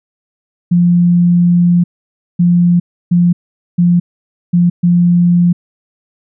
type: tone bursts at uneven times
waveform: sine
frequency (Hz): 174.61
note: F3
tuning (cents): 0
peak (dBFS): -6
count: 6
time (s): 0.71-1.84 / 2.39-2.8 / 3.11-3.33 / 3.78-4 / 4.53-4.7 / 4.83-5.53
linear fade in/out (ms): 10
effects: none